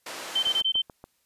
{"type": "band-pass noise", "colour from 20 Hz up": "pink", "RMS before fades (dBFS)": -38, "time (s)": [0.06, 0.61], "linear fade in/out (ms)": 5, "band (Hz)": [490, 9000], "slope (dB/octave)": 12}
{"type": "tone bursts", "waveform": "sine", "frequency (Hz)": 3099, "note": "G7", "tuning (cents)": -21, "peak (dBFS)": -21, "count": 5, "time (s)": [0.35, 0.82], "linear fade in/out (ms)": 10, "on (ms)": 78, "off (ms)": 20}
{"type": "click train", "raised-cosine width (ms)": 1, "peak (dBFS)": -28, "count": 5, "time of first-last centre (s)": [0.47, 1.041], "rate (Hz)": 7.01}
{"effects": ["white hiss -70 dBFS RMS until 1.25 s", "resampled to 32000 Hz"]}